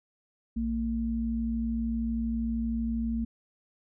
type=tone pair together; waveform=sine; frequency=59.44 / 228.2 Hz; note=A#1 / A#3; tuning=+34 / -37 cents; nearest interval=octave + major seventh; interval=2329 cents; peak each=-33 / -28 dBFS; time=0.56-3.25 s; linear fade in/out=10 ms; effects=none